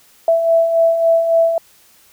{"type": "beating tone pair", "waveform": "sine", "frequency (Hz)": [659.3, 662.9], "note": ["E5", "E5"], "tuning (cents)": [0, 10], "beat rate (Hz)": 3.6, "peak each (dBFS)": [-20, -11], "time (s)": [0.28, 1.58], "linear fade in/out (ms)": 2, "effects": ["white hiss -50 dBFS RMS until 2.12 s"]}